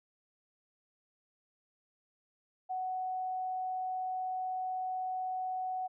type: tone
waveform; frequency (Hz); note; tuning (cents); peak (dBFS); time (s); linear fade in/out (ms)
sine; 744; F#5; +9; -33; 2.69-5.88; 20
effects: none